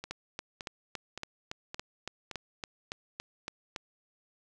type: two click trains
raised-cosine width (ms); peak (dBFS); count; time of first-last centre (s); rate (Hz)
0.2; -22 / -19; 5 / 14; 0.04-2.313 / 0.11-3.762; 1.76 / 3.56
effects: none